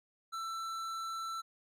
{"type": "tone with tanh clipping", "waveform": "sine", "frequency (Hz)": 1334, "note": "E6", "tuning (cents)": 20, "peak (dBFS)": -39, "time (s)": [0.32, 1.42], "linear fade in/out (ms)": 20, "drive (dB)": 15, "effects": []}